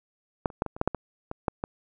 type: clicks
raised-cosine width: 1 ms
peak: -9 / -30 / -10 / -18 / -26 / -9 / -8 / -16 / -19 / -10 / -15 dBFS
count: 11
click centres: 0.458 / 0.502 / 0.621 / 0.663 / 0.765 / 0.814 / 0.876 / 0.947 / 1.314 / 1.482 / 1.639 s
effects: none